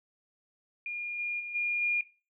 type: tone with level steps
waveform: sine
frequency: 2420 Hz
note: D#7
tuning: 49 cents flat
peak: -33 / -30 / -36 / -27 / -25 dBFS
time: 0.86-2.01 s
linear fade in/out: 2 ms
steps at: 1.18 / 1.39 / 1.54 / 1.81 s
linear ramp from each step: 20 ms
effects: noise-tail reverb RT60 0.3 s tail -17 dB re dry